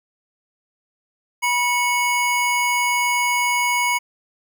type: tone pair together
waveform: square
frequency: 972 / 2211 Hz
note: B5 / C#7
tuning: -28 / -5 cents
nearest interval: octave + major second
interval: 1423 cents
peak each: -21 / -21 dBFS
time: 1.42-3.99 s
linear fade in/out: 20 ms
effects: none